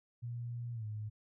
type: tone with pitch glide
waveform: sine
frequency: 119.3 to 106.9 Hz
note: A#2 to A2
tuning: +41 to -49 cents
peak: -38 dBFS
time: 0.22-1.1 s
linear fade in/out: 20 ms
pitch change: -190 cents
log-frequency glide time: 0.73-0.85 s
effects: none